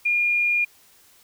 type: tone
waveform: sine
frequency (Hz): 2420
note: D#7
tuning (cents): -49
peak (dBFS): -18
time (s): 0.05-0.65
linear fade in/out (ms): 10
effects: white hiss -55 dBFS RMS until 1.23 s